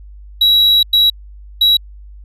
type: tone bursts at uneven times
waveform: triangle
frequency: 3884 Hz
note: B7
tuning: 30 cents flat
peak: -6 dBFS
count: 3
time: 0.41-0.83 / 0.93-1.1 / 1.61-1.77 s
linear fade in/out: 5 ms
effects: added 50 Hz sine -33 dBFS peak until 2.24 s + resampled to 32000 Hz